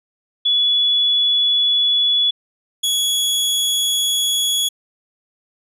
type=tone pair in turn; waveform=sine / sawtooth; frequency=3412 / 3361 Hz; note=G#7 / G#7; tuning=+46 / +20 cents; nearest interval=unison; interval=26 cents; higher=first; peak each=-13 dBFS; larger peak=neither; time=0.45-2.31 / 2.83-4.69 s; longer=neither; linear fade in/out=10 ms; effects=resampled to 32000 Hz